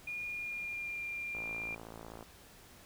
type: tone with pitch glide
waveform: sine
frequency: 2432 to 2390 Hz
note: D#7 to D7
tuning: -40 to +30 cents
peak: -37 dBFS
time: 0.07-1.75 s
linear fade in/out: 5 ms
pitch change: -30 cents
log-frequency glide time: 0.23-1.01 s
type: click train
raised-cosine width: 1 ms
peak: -33 dBFS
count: 50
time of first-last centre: 1.35-2.227 s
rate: 55.9 Hz
effects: pink hiss -57 dBFS RMS until 2.85 s